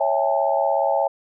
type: chord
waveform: sine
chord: A dominant seventh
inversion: first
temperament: equal with one note detuned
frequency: 554.4 / 659.3 / 803.2 / 880 Hz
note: C#5 / E5 / G5 / A5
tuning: 0 / 0 / +42 / 0 cents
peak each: -22 / -22 / -23 / -25 dBFS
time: 0-1.08 s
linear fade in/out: 10 ms
effects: none